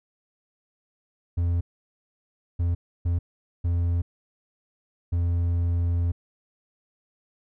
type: tone bursts at uneven times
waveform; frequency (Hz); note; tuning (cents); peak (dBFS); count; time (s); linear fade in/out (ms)
triangle; 86.1; F2; -24; -19; 5; 1.37-1.61 / 2.59-2.75 / 3.05-3.19 / 3.64-4.02 / 5.12-6.12; 10
effects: none